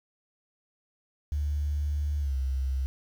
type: tone with pitch glide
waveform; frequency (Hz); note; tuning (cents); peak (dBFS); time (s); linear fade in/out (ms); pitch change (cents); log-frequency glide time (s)
sine; 73.42 to 66.17; D2 to C2; 0 to +20; -25; 1.32-2.86; 0; -180; 2.19-2.36
effects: tanh soft clip ceiling -21 dBFS + 9-bit